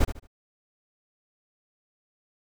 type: noise with echo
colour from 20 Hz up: brown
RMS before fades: -19 dBFS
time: 0-0.05 s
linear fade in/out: 10 ms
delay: 74 ms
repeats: 3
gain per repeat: -11 dB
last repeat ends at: 0.272 s
effects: none